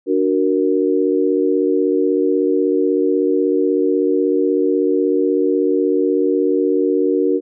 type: chord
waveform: sine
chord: D augmented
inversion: none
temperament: equal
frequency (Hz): 293.7 / 370 / 466.2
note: D4 / F#4 / A#4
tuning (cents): 0 / 0 / 0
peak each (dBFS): -18 / -17 / -18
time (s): 0.06-7.41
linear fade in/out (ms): 50
effects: none